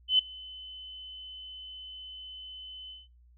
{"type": "tone with ADSR envelope", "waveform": "sine", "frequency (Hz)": 3032, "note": "F#7", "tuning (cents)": 42, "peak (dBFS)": -17, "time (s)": [0.08, 3.08], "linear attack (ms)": 110, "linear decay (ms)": 6, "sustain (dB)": -24, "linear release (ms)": 180, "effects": ["noise-tail reverb RT60 0.2 s tail -20 dB re dry", "added 60 Hz sine -56 dBFS peak until 3.37 s"]}